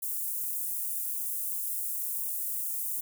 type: high-pass noise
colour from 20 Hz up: white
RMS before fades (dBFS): -33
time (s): 0.02-3.01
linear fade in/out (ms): 10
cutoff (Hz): 9200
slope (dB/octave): 24
effects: none